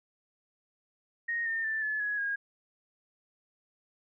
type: tone with pitch steps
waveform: sine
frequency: 1864.7 / 1815.8 / 1768.2 / 1721.8 / 1676.7 / 1632.7 Hz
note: A#6 / A#6 / A6 / A6 / G#6 / G#6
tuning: 0 / -46 / +8 / -38 / +16 / -30 cents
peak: -29 dBFS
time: 1.28-2.36 s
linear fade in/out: 10 ms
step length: 180 ms
effects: none